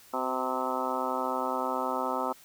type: harmonic tone with a mistuned harmonic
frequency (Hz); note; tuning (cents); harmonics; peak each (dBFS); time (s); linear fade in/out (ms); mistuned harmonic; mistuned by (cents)
129.4; C3; -19; 2 / 3 / 4 / 5 / 6 / 7 / 8 / 9 / 10; -37 / -39 / -36 / -37 / -37 / -34 / -37 / -40 / -35; 0.13-2.33; 10; 3; -36
effects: white hiss -55 dBFS RMS until 2.44 s